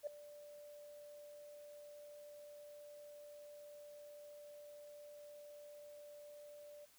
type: tone with ADSR envelope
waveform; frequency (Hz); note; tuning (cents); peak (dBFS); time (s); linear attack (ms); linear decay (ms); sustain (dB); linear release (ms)
sine; 587.3; D5; 0; -36; 0.03-6.86; 39; 4; -17; 18
effects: tanh soft clip ceiling -32 dBFS + white hiss -68 dBFS RMS until 6.98 s